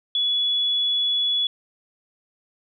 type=tone; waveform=sine; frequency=3400 Hz; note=G#7; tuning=40 cents sharp; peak=-19 dBFS; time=0.15-1.47 s; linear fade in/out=2 ms; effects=none